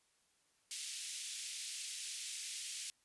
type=band-pass noise; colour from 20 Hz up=white; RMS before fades=-45 dBFS; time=0.71-2.9 s; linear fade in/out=0 ms; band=2400 to 10000 Hz; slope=24 dB/octave; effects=white hiss -75 dBFS RMS until 3.04 s + resampled to 24000 Hz